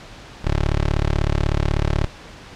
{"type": "tone", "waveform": "15% pulse", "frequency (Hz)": 36.22, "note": "D1", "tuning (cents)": -23, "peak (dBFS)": -11, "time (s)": [0.44, 2.07], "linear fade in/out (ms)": 10, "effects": ["pink hiss -40 dBFS RMS until 2.55 s", "low-pass 5000 Hz 12 dB/octave"]}